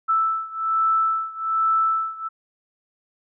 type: beating tone pair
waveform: sine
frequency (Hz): 1318.5 / 1319.7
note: E6 / E6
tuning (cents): 0 / +2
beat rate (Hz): 1.2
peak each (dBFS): -21 / -23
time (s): 0.08-2.29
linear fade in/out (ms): 20
effects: none